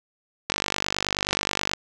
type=click train; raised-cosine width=0.2 ms; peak=-5 dBFS; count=62; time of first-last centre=0.5-1.735 s; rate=49.4 Hz; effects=none